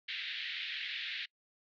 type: band-pass noise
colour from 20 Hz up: white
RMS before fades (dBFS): -40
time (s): 0.08-1.26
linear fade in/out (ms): 10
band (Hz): 1700 to 3900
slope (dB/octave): 48
effects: noise-tail reverb RT60 0.1 s tail -26 dB re dry